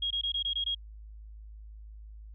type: tone bursts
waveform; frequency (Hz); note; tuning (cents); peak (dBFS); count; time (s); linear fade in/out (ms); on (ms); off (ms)
sine; 3277; G#7; -24; -28; 7; 0.02-0.748; 5; 86; 21
effects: added 53 Hz sine -44 dBFS peak until 2.34 s